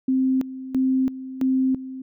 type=tone with tremolo; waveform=sine; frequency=261.6 Hz; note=C4; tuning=in tune; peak=-17 dBFS; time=0.08-2.02 s; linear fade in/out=5 ms; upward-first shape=square; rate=1.5 Hz; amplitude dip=80%; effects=none